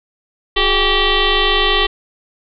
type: tone with frequency modulation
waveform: sine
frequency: 1540 Hz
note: G6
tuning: 31 cents flat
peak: -11 dBFS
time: 0.56-1.87 s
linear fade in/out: 10 ms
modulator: 391 Hz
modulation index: 5.5
effects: none